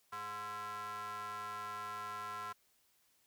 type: ring-modulated tone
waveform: square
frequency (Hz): 155.56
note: D#3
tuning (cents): 0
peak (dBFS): -39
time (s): 0.12-2.53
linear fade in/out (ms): 10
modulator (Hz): 1190
effects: white hiss -73 dBFS RMS until 3.26 s